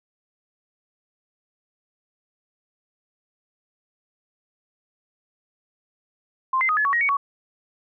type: tone with pitch steps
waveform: sine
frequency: 1047 / 2075 / 1248 / 1711 / 1121 / 1887 / 2238 / 1121 Hz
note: C6 / C7 / D#6 / A6 / C#6 / A#6 / C#7 / C#6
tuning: +1 / -15 / +5 / -49 / +19 / +21 / +16 / +19 cents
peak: -18 dBFS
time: 6.53-7.17 s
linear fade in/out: 5 ms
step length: 80 ms
effects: none

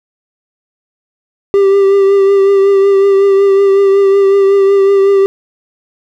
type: tone with vibrato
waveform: triangle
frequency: 394.1 Hz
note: G4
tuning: 9 cents sharp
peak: -3 dBFS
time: 1.54-5.26 s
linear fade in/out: 0 ms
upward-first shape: triangle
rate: 5.4 Hz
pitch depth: 29 cents each way
effects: none

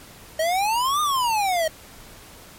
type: exponential two-way sweep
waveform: square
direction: up then down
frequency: 622.3 to 1232 to 622.3 Hz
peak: -20 dBFS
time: 0.39-1.68 s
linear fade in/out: 5 ms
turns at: 1.01 s
effects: pink hiss -45 dBFS RMS until 2.58 s + MP3 64 kbps

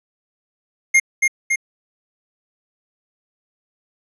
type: tone with echo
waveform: square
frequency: 2128 Hz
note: C7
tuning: 29 cents sharp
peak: -10 dBFS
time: 0.94-1 s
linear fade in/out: 10 ms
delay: 280 ms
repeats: 2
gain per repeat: -3 dB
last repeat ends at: 1.56 s
effects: low-pass 10000 Hz 12 dB/octave

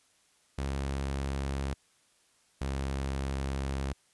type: tone pair in turn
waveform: sawtooth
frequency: 68.4 / 67.77 Hz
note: C#2 / C#2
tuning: -23 / -39 cents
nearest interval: unison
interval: 16 cents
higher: first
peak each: -27 dBFS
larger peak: neither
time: 0.58-1.74 / 2.61-3.93 s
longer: second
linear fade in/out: 5 ms
effects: white hiss -67 dBFS RMS until 4.13 s + resampled to 24000 Hz

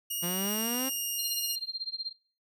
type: tone with pitch glide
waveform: 5% pulse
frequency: 2868 to 2837 Hz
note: F7 to F7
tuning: +45 to +27 cents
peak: -23 dBFS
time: 0.1-1.56 s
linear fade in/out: 10 ms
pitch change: -18 cents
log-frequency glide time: 0.39-0.61 s
type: exponential sweep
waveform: sawtooth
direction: up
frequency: 170 to 270.5 Hz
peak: -28 dBFS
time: 0.22-0.9 s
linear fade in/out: 20 ms
type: tone with tremolo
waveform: sine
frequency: 4186 Hz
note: C8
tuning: in tune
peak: -29 dBFS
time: 1.18-2.13 s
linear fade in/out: 20 ms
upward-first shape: triangle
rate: 16 Hz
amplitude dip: 100%
effects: noise-tail reverb RT60 0.4 s tail -20 dB re dry

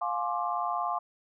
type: chord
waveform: sine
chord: D half-diminished seventh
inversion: first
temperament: just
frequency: 704.8 / 845.8 / 1057.2 / 1174.7 Hz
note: F5 / Ab5 / C6 / D6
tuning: +16 / +31 / +18 / 0 cents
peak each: -32 / -35 / -33 / -34 dBFS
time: 0.01-0.99 s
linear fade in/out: 10 ms
effects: none

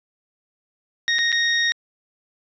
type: tone with dropouts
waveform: 25% pulse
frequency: 1864.7 Hz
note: A#6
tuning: in tune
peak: -14 dBFS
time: 1.08-1.72 s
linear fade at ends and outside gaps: 0 ms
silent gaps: 1.185-1.189 / 1.319-1.326 s
effects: resampled to 16000 Hz

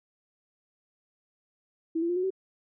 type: tone with pitch steps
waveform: sine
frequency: 326 / 338.9 / 352.2 / 366.1 / 380.6 Hz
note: E4 / E4 / F4 / F#4 / F#4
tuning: -19 / +48 / +15 / -18 / +49 cents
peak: -25 dBFS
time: 1.95-2.305 s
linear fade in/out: 10 ms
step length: 71 ms
effects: none

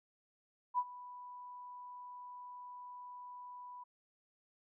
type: tone with ADSR envelope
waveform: sine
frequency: 987.8 Hz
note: B5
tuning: in tune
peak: -28 dBFS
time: 0.74-3.84 s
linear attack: 43 ms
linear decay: 51 ms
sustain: -19 dB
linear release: 11 ms
effects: none

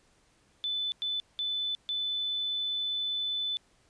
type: tone bursts at uneven times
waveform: sine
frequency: 3505 Hz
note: A7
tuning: 7 cents flat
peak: -29 dBFS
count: 4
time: 0.64-0.92 / 1.02-1.2 / 1.39-1.75 / 1.89-3.57 s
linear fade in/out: 0 ms
effects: pink hiss -66 dBFS RMS until 3.89 s + resampled to 22050 Hz

